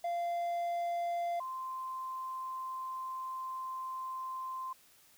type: tone pair in turn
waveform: triangle / sine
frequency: 691 / 1041.3 Hz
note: F5 / C6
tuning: -19 / -9 cents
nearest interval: perfect fifth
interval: 710 cents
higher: second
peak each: -30 / -37 dBFS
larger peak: first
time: 0.04-1.4 / 1.4-4.73 s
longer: second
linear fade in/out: 5 ms
effects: white hiss -63 dBFS RMS until 5.17 s